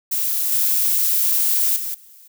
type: noise with level steps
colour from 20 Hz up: violet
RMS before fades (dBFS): -21 / -18 / -26 / -46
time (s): 0.11-2.28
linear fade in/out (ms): 10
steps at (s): 0.52 / 1.76 / 1.94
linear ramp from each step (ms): 5
effects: none